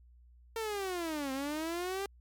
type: linear two-way sweep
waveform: sawtooth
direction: down then up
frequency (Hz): 457.7 to 261.6 to 401.2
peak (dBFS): -30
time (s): 0.56-2.06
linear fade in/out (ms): 2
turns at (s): 1.32
effects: added 60 Hz sine -56 dBFS peak until 2.2 s + MP3 96 kbps